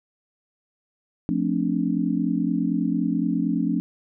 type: chord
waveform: sine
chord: D minor seventh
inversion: first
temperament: just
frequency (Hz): 176.2 / 220.2 / 264.3 / 293.7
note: F3 / A3 / C4 / D4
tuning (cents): +16 / +2 / +18 / 0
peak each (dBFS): -26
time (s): 1.29-3.8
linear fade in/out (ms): 0
effects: none

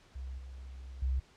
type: tone with level steps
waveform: sine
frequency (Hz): 65.1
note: C2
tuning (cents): -8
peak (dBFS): -38 / -43 / -28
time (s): 0.15-1.2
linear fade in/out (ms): 10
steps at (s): 0.38 / 1.02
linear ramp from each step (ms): 5
effects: pink hiss -62 dBFS RMS until 1.36 s + low-pass 6000 Hz 12 dB/octave

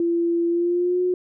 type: tone with pitch glide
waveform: sine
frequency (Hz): 340 to 362.3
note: F4 to F#4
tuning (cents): -46 to -36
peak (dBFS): -18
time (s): 0-1.14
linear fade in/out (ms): 2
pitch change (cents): +110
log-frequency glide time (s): 0.48-1.02
effects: none

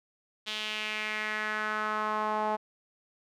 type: tone with band-pass filter sweep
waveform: sawtooth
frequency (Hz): 214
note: A3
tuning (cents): -48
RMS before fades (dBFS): -32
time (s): 0.46-2.57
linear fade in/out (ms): 20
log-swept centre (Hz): 3400 to 820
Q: 2.9
effects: none

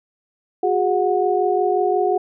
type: tone cluster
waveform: sine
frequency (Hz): 363.8 / 409.4 / 730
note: F#4 / G#4 / F#5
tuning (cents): -29 / -25 / -24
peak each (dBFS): -20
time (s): 0.63-2.18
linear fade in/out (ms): 5
effects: none

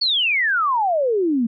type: exponential sweep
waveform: sine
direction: down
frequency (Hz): 4546 to 220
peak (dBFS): -16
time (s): 0.01-1.47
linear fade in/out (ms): 10
effects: none

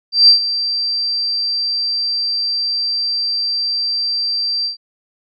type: tone with ADSR envelope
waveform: sine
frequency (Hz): 4699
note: D8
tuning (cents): 0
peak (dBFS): -3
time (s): 0.12-4.77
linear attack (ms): 160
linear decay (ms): 110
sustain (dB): -13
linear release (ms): 120
effects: none

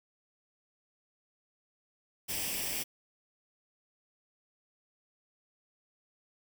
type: noise with comb filter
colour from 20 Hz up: white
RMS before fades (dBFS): -35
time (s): 2.28-2.84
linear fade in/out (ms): 20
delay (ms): 0.37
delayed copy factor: +0.65
effects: none

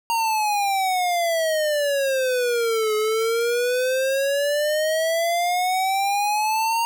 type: exponential two-way sweep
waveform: square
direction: down then up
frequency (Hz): 931 to 425.5 to 931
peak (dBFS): -20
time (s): 0.1-6.85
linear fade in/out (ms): 0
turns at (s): 2.95
effects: none

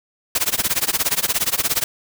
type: noise with tremolo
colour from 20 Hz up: white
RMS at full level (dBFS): -17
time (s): 0.35-1.84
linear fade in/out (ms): 2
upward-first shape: sine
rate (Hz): 17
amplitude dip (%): 95
effects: none

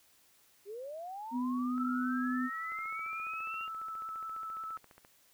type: linear sweep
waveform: sine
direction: up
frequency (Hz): 381.7 to 2817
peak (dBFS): -40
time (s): 0.65-3.69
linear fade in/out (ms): 50
type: tone with pitch glide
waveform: sine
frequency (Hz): 250 to 252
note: B3 to B3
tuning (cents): +21 to +35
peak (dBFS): -31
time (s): 1.31-2.5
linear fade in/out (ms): 50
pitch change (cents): +14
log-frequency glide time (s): 1.58-2.36
type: tone with vibrato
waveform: sine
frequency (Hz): 1312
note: E6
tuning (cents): -9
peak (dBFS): -38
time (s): 1.78-4.77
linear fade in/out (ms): 0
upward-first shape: sine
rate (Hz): 11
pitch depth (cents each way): 15
type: click train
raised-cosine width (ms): 0.5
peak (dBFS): -40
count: 35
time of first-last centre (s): 2.72-5.049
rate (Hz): 14.6
effects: white hiss -66 dBFS RMS until 5.33 s

